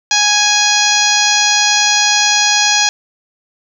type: harmonic tone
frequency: 830.6 Hz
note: G#5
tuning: in tune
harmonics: 1 / 2 / 3 / 4 / 5 / 6 / 7 / 8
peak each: -18 / -18 / -18 / -18 / -18 / -18 / -18 / -18 dBFS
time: 0.11-2.89 s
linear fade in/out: 2 ms
effects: 7-bit